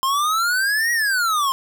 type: exponential two-way sweep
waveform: square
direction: up then down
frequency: 1046.5 to 1918 to 1046.5 Hz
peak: -18 dBFS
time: 0.03-1.52 s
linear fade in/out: 0 ms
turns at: 0.92 s
effects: none